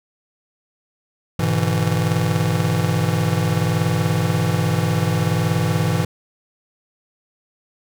square chord, E dominant seventh, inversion first, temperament just, 103.01 / 123.61 / 148.33 / 164.81 Hz, G#2 / B2 / D3 / E3, -14 / +2 / +18 / 0 cents, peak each -23 / -24 / -27 / -21 dBFS, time 1.39-6.05 s, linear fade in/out 5 ms, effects none

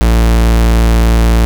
45% pulse tone, 56.8 Hz, A#1, 44 cents flat, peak -6 dBFS, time 0.01-1.45 s, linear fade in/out 0 ms, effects none

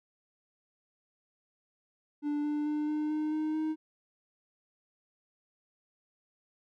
triangle tone with pitch steps, 293.7 / 296.8 / 299.9 / 303 / 306.2 / 309.4 / 312.6 Hz, D4 / D4 / D4 / D#4 / D#4 / D#4 / D#4, 0 / +18 / +36 / -46 / -28 / -10 / +8 cents, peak -27 dBFS, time 2.22-3.76 s, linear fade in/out 50 ms, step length 220 ms, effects none

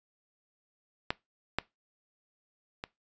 clicks, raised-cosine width 0.3 ms, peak -12 / -11 / -20 dBFS, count 3, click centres 1.105 / 1.586 / 2.839 s, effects noise-tail reverb RT60 0.2 s tail -21 dB re dry + resampled to 16000 Hz

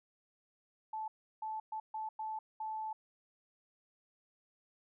sine tone bursts at uneven times, 872 Hz, A5, 16 cents flat, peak -37 dBFS, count 6, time 0.93-1.08 / 1.42-1.6 / 1.72-1.8 / 1.94-2.09 / 2.19-2.39 / 2.6-2.93 s, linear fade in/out 5 ms, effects none

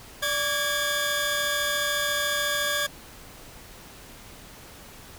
sawtooth tone cluster, 585 / 1136 / 1638 / 3524 Hz, D5 / C#6 / G#6 / A7, -7 / +42 / -24 / +2 cents, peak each -27 / -31 / -23 / -28 dBFS, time 0.22-2.87 s, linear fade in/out 10 ms, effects pink hiss -46 dBFS RMS until 5.18 s

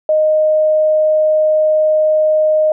sine tone, 619 Hz, D#5, 9 cents flat, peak -9 dBFS, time 0.09-2.72 s, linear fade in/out 2 ms, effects none

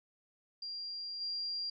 sine tone with level steps, 4769 Hz, D8, 26 cents sharp, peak -39 / -35 dBFS, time 0.62-1.7 s, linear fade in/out 5 ms, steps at 1.2 s, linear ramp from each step 20 ms, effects none

